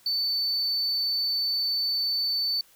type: tone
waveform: triangle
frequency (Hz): 4517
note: C#8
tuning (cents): +32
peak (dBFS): -22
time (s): 0.06-2.61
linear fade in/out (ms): 2
effects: tanh soft clip ceiling -18 dBFS + white hiss -58 dBFS RMS until 2.75 s